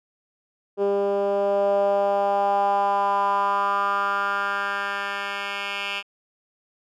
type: tone with band-pass filter sweep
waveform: 10% pulse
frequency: 200 Hz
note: G3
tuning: 35 cents sharp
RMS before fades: -23 dBFS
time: 0.77-6.03 s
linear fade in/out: 50 ms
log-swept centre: 430 to 2500 Hz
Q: 3.9
effects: none